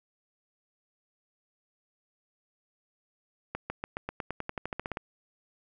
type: accelerating click train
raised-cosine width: 0.5 ms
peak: -18 dBFS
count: 16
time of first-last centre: 3.55-4.971 s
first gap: 150 ms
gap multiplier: 0.93
effects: none